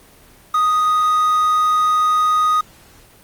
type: tone with quantisation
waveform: triangle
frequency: 1244.5 Hz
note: D#6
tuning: in tune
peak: -11 dBFS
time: 0.54-2.61 s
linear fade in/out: 5 ms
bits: 6
effects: pink hiss -47 dBFS RMS until 3.23 s + Opus 24 kbps